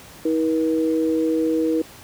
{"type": "tone pair together", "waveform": "sine", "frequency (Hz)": [320, 479.9], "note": ["D#4", "B4"], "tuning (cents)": [49, -50], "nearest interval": "perfect fifth", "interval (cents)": 701, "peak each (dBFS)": [-19, -22], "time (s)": [0.25, 1.82], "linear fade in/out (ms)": 5, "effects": ["pink hiss -43 dBFS RMS until 2.03 s", "high-pass 60 Hz 12 dB/octave"]}